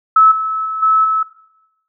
sine tone with level steps, 1300 Hz, E6, 24 cents flat, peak -5 / -17 / -19 / -9 / -13 dBFS, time 0.16-1.23 s, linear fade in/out 5 ms, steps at 0.31 / 0.65 / 0.82 / 1.04 s, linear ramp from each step 10 ms, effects noise-tail reverb RT60 0.9 s tail -18 dB re dry

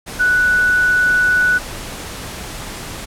sine tone in noise, 1480 Hz, F#6, in tune, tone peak -11 dBFS, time 0.19-1.59 s, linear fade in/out 20 ms, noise pink, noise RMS -29 dBFS, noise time 0.06-3.06 s, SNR +15 dB, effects low-pass 12000 Hz 12 dB/octave

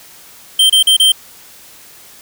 square tone with dropouts, 3136 Hz, G7, in tune, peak -7 dBFS, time 0.59-1.12 s, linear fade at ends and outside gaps 5 ms, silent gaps 0.697-0.725 / 0.828-0.87 / 0.967-0.998 s, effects white hiss -40 dBFS RMS until 2.21 s

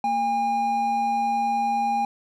triangle tone pair together, 229.8 / 811 Hz, A#3 / G#5, -25 / -41 cents, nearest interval octave + minor seventh, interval 2184 cents, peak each -30 / -19 dBFS, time 0.04-2.05 s, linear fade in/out 2 ms, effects none

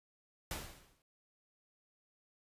pink noise with exponential decay, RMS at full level -38 dBFS, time 0.51-1.02 s, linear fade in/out 1 ms, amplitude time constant 110 ms, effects resampled to 32000 Hz

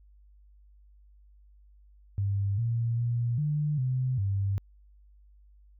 sine tone with pitch steps, 99.5 / 116.4 / 118.9 / 149.3 / 128.4 / 98.5 Hz, G2 / A#2 / A#2 / D3 / C3 / G2, +26 / -2 / +35 / +29 / -32 / +9 cents, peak -25 dBFS, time 2.18-4.58 s, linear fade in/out 0 ms, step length 400 ms, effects added 50 Hz sine -54 dBFS peak until 5.79 s

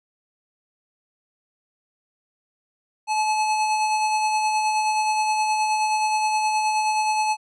square tone with tremolo, 860 Hz, A5, 40 cents flat, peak -19 dBFS, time 3.07-7.37 s, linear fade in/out 50 ms, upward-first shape sine, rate 9.5 Hz, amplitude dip 30%, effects resampled to 22050 Hz

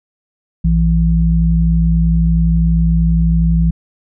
sine tone pair together, 58.5 / 166 Hz, A#1 / E3, +7 / +12 cents, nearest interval octave + tritone, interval 1805 cents, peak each -12 dBFS, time 0.64-3.71 s, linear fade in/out 10 ms, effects none

